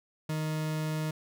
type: tone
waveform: 40% pulse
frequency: 155.56 Hz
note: D#3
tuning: in tune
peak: -29 dBFS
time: 0.29-1.11 s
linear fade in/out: 5 ms
effects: none